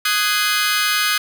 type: chord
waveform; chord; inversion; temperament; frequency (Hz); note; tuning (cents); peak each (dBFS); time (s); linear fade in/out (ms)
20% pulse; Ab dominant seventh; second; just; 1245.9 / 1495.1 / 1661.2 / 2077; Eb6 / Gb6 / Ab6 / C7; +2 / +18 / 0 / -13; -16 / -17 / -18 / -18; 0.05-1.18; 5
effects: none